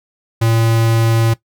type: tone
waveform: square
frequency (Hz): 113.9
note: A#2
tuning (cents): -40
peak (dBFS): -12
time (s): 0.41-1.34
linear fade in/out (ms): 10
effects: noise-tail reverb RT60 0.1 s tail -17 dB re dry